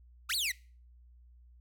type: exponential two-way sweep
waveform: sawtooth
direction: up then down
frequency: 1137 to 4699 to 1838 Hz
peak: -27 dBFS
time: 0.29-0.52 s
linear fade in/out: 10 ms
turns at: 0.35 s
effects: noise-tail reverb RT60 0.4 s tail -23 dB re dry + added 60 Hz sine -55 dBFS peak until 1.6 s

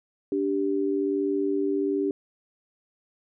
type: tone pair together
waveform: sine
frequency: 290.8 / 392 Hz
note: D4 / G4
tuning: -17 / 0 cents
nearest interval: perfect fourth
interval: 517 cents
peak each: -26 / -25 dBFS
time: 0.32-2.11 s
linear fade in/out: 2 ms
effects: none

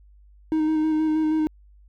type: tone with vibrato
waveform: triangle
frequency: 312 Hz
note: D#4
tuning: 5 cents sharp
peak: -17 dBFS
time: 0.52-1.47 s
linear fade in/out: 0 ms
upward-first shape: square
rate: 6.3 Hz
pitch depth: 16 cents each way
effects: added 50 Hz sine -49 dBFS peak until 1.88 s

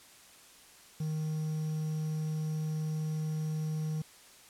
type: tone with quantisation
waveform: triangle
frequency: 155.56 Hz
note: D#3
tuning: in tune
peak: -29 dBFS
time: 1-4.02 s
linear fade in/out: 5 ms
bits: 9
effects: white hiss -56 dBFS RMS until 4.49 s + low-pass 11000 Hz 12 dB/octave

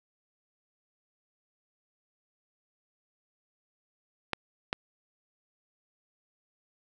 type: clicks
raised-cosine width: 0.3 ms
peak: -12 dBFS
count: 2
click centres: 4.333 / 4.729 s
effects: none

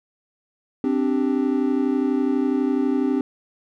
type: chord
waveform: triangle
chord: C suspended second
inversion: none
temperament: equal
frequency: 261.6 / 293.7 / 392 Hz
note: C4 / D4 / G4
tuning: 0 / 0 / 0 cents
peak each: -19 / -21 / -24 dBFS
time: 0.84-3.21 s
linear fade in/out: 2 ms
effects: none

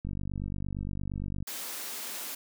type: click train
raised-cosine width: 5 ms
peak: -23 dBFS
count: 68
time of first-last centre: 0.05-1.426 s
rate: 48.7 Hz
type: high-pass noise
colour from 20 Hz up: white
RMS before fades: -38 dBFS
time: 1.47-2.35 s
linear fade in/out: 5 ms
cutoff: 200 Hz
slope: 48 dB/octave
effects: none

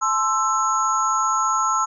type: tone cluster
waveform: sine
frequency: 862 / 1048 / 1325 / 6680 Hz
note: A5 / C6 / E6 / G#8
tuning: -36 / +2 / +9 / +9 cents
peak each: -27 / -23 / -20 / -28 dBFS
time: 0.01-1.86 s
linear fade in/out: 20 ms
effects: none

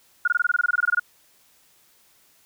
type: tone bursts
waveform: sine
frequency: 1435 Hz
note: F6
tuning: 47 cents sharp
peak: -16 dBFS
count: 16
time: 0.25-0.997 s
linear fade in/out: 5 ms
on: 27 ms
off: 21 ms
effects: white hiss -59 dBFS RMS until 2.45 s

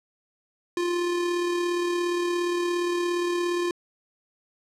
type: tone with amplitude modulation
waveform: square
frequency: 349.8 Hz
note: F4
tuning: 3 cents sharp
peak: -23 dBFS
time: 0.77-3.71 s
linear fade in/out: 2 ms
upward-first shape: sine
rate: 37.2 Hz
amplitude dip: 30%
effects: low-pass 8000 Hz 12 dB/octave

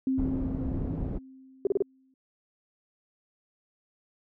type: tone with exponential decay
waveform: sine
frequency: 263.5 Hz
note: C4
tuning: 12 cents sharp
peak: -23 dBFS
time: 0.07-2.14 s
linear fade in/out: 2 ms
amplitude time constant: 450 ms
type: low-pass noise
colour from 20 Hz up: pink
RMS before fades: -32 dBFS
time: 0.17-1.19 s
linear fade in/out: 20 ms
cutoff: 330 Hz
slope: 12 dB/octave
type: tone bursts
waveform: sine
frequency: 392 Hz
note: G4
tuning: in tune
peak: -20 dBFS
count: 4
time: 1.65-1.823 s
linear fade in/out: 2 ms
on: 20 ms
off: 31 ms
effects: none

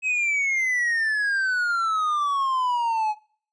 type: exponential sweep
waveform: triangle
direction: down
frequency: 2573 to 839 Hz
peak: -19 dBFS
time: 0.02-3.15 s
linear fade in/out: 50 ms
effects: noise-tail reverb RT60 0.5 s tail -23 dB re dry + resampled to 22050 Hz

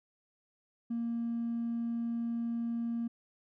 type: tone with hard clipping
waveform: sine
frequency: 233.1 Hz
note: A#3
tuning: in tune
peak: -32 dBFS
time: 0.9-3.08 s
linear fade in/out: 10 ms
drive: 1 dB
effects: none

